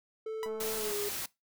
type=tone with pitch glide; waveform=triangle; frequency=440 to 410.5 Hz; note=A4 to G#4; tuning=0 to -20 cents; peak=-32 dBFS; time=0.26-1.09 s; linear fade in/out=5 ms; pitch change=-120 cents; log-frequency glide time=0.75-0.94 s
type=tone with exponential decay; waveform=sawtooth; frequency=987.8 Hz; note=B5; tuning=in tune; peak=-31 dBFS; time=0.43-0.53 s; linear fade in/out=0 ms; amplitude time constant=21 ms
type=click train; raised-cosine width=1 ms; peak=-34 dBFS; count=100; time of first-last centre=0.46-0.916 s; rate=217 Hz
type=noise; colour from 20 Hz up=white; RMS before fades=-37 dBFS; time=0.6-1.26 s; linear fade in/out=5 ms
effects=noise-tail reverb RT60 0.2 s tail -21 dB re dry